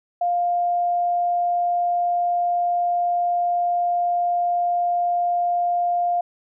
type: tone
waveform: sine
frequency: 702 Hz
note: F5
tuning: 9 cents sharp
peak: -18 dBFS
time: 0.21-6.21 s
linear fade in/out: 5 ms
effects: none